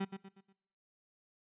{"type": "tone with echo", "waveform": "35% pulse", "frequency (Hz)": 194.1, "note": "G3", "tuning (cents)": -17, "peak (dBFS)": -31, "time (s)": [0, 0.05], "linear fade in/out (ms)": 10, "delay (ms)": 120, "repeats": 4, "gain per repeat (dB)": -8, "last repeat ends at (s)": 0.53, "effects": ["noise-tail reverb RT60 0.9 s tail -23 dB re dry", "resampled to 8000 Hz"]}